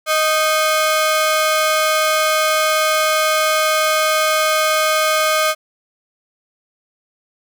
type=ring-modulated tone; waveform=sawtooth; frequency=932.3 Hz; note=A#5; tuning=in tune; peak=-7 dBFS; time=0.06-5.55 s; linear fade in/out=50 ms; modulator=308 Hz; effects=none